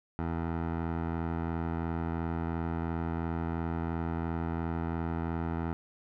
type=tone with low-pass filter; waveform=15% pulse; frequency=82.9 Hz; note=E2; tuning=10 cents sharp; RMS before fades=-33 dBFS; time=0.19-5.73 s; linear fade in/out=0 ms; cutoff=1300 Hz; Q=1.2; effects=none